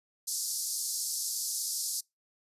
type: band-pass noise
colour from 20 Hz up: pink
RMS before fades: -34 dBFS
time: 0.27-2.01 s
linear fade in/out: 10 ms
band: 4700 to 13000 Hz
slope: 48 dB/octave
effects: noise-tail reverb RT60 0.2 s tail -26 dB re dry + resampled to 32000 Hz

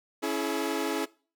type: chord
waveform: sawtooth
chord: C# minor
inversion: none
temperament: equal with one note detuned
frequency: 277.2 / 329.6 / 425.5 Hz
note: C#4 / E4 / G#4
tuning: 0 / 0 / +42 cents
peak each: -29 / -28 / -28 dBFS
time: 0.22-1.06 s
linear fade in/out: 20 ms
effects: noise-tail reverb RT60 0.4 s tail -22 dB re dry

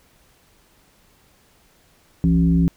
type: tone with frequency modulation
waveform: sine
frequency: 170 Hz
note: F3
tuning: 46 cents flat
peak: -13 dBFS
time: 2.24-2.68 s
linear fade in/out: 0 ms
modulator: 105 Hz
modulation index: 0.78
effects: pink hiss -57 dBFS RMS until 2.76 s

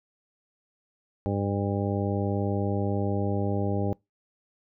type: harmonic tone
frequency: 100.2 Hz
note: G2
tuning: 38 cents sharp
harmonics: 1 / 2 / 3 / 4 / 5 / 6 / 8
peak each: -28 / -31 / -33 / -34 / -35 / -36 / -37 dBFS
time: 1.26-3.93 s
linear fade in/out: 0 ms
effects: noise-tail reverb RT60 0.2 s tail -24 dB re dry

